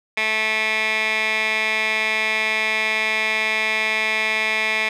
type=tone with band-pass filter; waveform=15% pulse; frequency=217.9 Hz; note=A3; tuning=17 cents flat; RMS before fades=-21 dBFS; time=0.17-4.89 s; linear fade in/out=5 ms; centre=2400 Hz; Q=3; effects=none